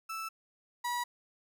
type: tone pair in turn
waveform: 35% pulse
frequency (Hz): 1318.5 / 968.7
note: E6 / B5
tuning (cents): 0 / -34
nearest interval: perfect fourth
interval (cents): 534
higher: first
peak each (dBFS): -35 / -30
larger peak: second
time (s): 0.09-0.29 / 0.84-1.04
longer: neither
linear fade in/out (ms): 10
effects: 12-bit